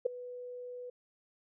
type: tone with ADSR envelope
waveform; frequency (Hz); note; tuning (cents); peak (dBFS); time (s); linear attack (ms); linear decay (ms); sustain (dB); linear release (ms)
sine; 493.9; B4; 0; -22; 0.05-0.9; 12; 6; -19; 6
effects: none